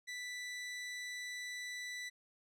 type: tone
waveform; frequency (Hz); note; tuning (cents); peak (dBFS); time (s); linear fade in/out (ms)
sawtooth; 1980; B6; +4; -38; 0.07-2.1; 20
effects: low-pass 9000 Hz 12 dB/octave